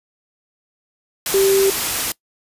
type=tone in noise; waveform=sine; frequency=390 Hz; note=G4; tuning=9 cents flat; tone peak=-12 dBFS; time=1.34-1.7 s; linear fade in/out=2 ms; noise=white; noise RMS=-21 dBFS; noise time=1.26-2.12 s; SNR=+6 dB; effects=noise-tail reverb RT60 0.1 s tail -22 dB re dry + resampled to 32000 Hz